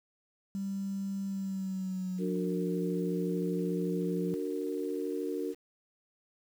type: tone with pitch glide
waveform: sine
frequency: 196 to 176.65 Hz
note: G3 to F3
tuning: 0 to +20 cents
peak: -32 dBFS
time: 0.55-4.34 s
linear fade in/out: 0 ms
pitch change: -180 cents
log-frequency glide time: 1.26-2.69 s
type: chord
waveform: sine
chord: D augmented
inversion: none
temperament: just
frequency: 293.7 / 367.1 / 458.9 Hz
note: D4 / F#4 / A#4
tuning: 0 / -14 / -27 cents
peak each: -36 dBFS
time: 2.18-5.55 s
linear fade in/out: 50 ms
effects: 9-bit